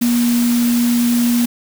sine tone in noise, 239 Hz, A#3, 43 cents sharp, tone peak -12 dBFS, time 0.01-1.46 s, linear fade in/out 10 ms, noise white, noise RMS -25 dBFS, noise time 0.01-1.46 s, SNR +10 dB, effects none

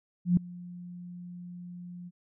sine tone with ADSR envelope, 176.8 Hz, F3, 22 cents sharp, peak -17 dBFS, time 0.25-2.11 s, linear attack 120 ms, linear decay 3 ms, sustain -23 dB, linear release 37 ms, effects none

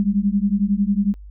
sine beating tone pair, 196 / 207 Hz, G3 / G#3, 0 / -5 cents, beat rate 11 Hz, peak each -19 dBFS, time 0-1.14 s, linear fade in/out 0 ms, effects added 50 Hz sine -36 dBFS peak until 1.3 s

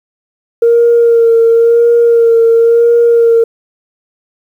sine tone with vibrato, 464.4 Hz, A#4, 7 cents flat, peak -3 dBFS, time 0.62-3.44 s, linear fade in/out 5 ms, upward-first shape sine, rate 0.96 Hz, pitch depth 23 cents each way, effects tanh soft clip ceiling 0 dBFS + 7-bit

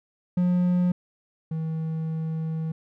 triangle tone pair in turn, 178.7 / 160.17 Hz, F3 / E3, +40 / -49 cents, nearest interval major second, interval 189 cents, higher first, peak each -17 / -24 dBFS, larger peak first, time 0.37-0.92 / 1.51-2.72 s, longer second, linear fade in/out 5 ms, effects none

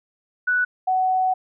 sine tone pair in turn, 1480 / 747.3 Hz, F#6 / F#5, 0 / +17 cents, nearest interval octave, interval 1183 cents, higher first, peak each -17 dBFS, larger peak neither, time 0.47-0.65 / 0.87-1.34 s, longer second, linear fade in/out 10 ms, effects none

